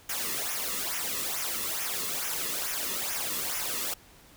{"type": "noise with flanger", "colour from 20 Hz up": "white", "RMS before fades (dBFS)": -32, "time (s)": [0.09, 3.94], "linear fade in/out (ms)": 5, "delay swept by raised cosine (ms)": [0.23, 1.33], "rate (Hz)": 2.3, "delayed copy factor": -0.7, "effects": ["pink hiss -55 dBFS RMS until 4.36 s"]}